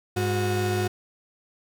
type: tone pair together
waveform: 35% pulse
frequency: 102 / 364.2 Hz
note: G#2 / F#4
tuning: -31 / -27 cents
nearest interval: octave + minor seventh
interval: 2204 cents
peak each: -24 dBFS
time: 0.16-0.88 s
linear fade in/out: 10 ms
effects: none